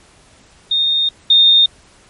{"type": "tone pair in turn", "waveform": "sine", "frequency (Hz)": [3674, 3659], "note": ["A#7", "A#7"], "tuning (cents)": [-26, -33], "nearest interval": "unison", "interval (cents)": 7, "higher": "first", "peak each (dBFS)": [-12, -6], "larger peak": "second", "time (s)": [[0.71, 1.09], [1.3, 1.66]], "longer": "first", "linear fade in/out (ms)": 5, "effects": ["pink hiss -48 dBFS RMS until 2.09 s", "MP3 48 kbps"]}